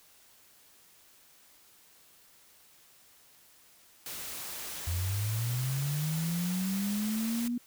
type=noise; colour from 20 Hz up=white; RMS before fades=-40 dBFS; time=4.06-7.48 s; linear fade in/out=2 ms
type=linear sweep; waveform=sine; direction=up; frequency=82.9 to 244.1 Hz; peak=-29 dBFS; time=4.87-7.58 s; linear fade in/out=5 ms
effects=white hiss -60 dBFS RMS until 7.66 s